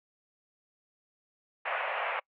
pink band-pass noise, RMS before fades -33 dBFS, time 1.65-2.2 s, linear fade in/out 10 ms, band 540 to 2700 Hz, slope 48 dB/octave, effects noise-tail reverb RT60 0.1 s tail -26 dB re dry

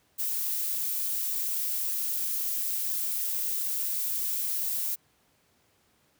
violet noise, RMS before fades -30 dBFS, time 0.18-4.96 s, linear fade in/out 20 ms, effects pink hiss -67 dBFS RMS until 6.19 s + high-pass 80 Hz 12 dB/octave

